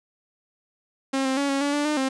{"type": "tone with pitch steps", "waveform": "sawtooth", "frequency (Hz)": [269, 264, 281.5, 274.9, 286, 291.9, 301.6, 265.4], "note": ["C4", "C4", "C#4", "C#4", "D4", "D4", "D4", "C4"], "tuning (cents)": [48, 16, 27, -14, -46, -10, 46, 25], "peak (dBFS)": -18, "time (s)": [1.13, 2.09], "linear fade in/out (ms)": 10, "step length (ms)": 120, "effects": ["resampled to 22050 Hz", "9-bit"]}